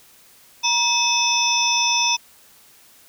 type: tone cluster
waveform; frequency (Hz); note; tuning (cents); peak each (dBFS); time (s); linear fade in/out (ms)
sine; 949 / 2574 / 3544 / 5310 / 5930; A#5 / E7 / A7 / E8 / F#8; +31 / -42 / +12 / +12 / +3; -23; 0.63-2.17; 20
effects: white hiss -51 dBFS RMS until 3.08 s